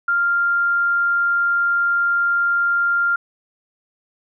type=tone; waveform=sine; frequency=1395 Hz; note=F6; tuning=2 cents flat; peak=-15 dBFS; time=0.08-3.16 s; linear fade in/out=5 ms; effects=none